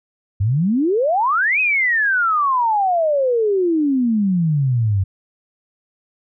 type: exponential two-way sweep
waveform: sine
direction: up then down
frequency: 92.5 to 2570 to 92.5 Hz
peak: -14 dBFS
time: 0.4-5.04 s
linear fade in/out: 10 ms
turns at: 1.6 s
effects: none